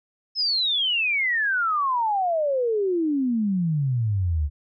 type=exponential sweep; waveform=sine; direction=down; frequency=5260 to 69.8 Hz; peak=-20 dBFS; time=0.35-4.5 s; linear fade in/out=50 ms; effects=none